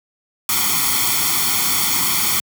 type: noise with comb filter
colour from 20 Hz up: white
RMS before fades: -18 dBFS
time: 0.49-2.4 s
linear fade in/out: 2 ms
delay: 0.9 ms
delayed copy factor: +0.9
effects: high-pass 100 Hz 12 dB/octave